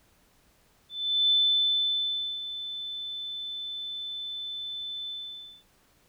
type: tone with ADSR envelope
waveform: sine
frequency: 3520 Hz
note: A7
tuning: in tune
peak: -19 dBFS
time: 0.89-5.64 s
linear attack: 410 ms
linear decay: 1100 ms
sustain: -14 dB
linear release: 550 ms
effects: pink hiss -64 dBFS RMS until 6.08 s